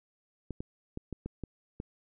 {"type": "clicks", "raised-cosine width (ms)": 3, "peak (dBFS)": -24, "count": 7, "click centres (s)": [0.507, 0.605, 0.974, 1.127, 1.26, 1.437, 1.801], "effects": []}